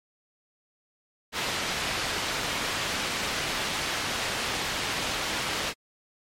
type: low-pass noise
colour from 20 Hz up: white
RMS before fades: -30 dBFS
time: 1.32-5.74 s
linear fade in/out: 50 ms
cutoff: 3800 Hz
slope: 12 dB/octave
effects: MP3 64 kbps